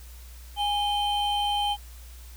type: tone pair together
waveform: triangle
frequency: 824 / 3111 Hz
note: G#5 / G7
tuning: -14 / -14 cents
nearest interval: octave + major seventh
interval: 2300 cents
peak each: -23 / -27 dBFS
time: 0.56-1.77 s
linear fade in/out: 50 ms
effects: added 60 Hz sine -42 dBFS peak until 2.36 s + white hiss -52 dBFS RMS until 2.36 s